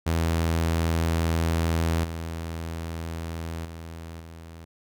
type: tone with level steps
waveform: sawtooth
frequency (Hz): 82.41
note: E2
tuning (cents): 0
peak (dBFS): -18 / -27 / -33 / -37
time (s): 0.06-4.65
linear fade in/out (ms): 10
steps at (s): 2.04 / 3.65 / 4.2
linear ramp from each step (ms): 5
effects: none